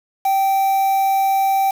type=tone with quantisation; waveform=triangle; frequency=778 Hz; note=G5; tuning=13 cents flat; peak=-12 dBFS; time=0.25-1.71 s; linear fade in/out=5 ms; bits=5; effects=none